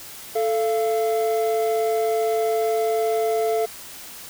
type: tone pair together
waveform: triangle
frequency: 440 / 684.6 Hz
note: A4 / F5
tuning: 0 / -35 cents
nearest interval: minor sixth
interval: 765 cents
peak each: -19 / -21 dBFS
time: 0.35-3.66 s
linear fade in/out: 10 ms
effects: white hiss -39 dBFS RMS until 4.29 s